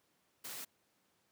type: noise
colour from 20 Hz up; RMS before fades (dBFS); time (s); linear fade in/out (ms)
white; -45; 0.44-0.65; 10
effects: pink hiss -75 dBFS RMS until 1.31 s + high-pass 150 Hz 12 dB/octave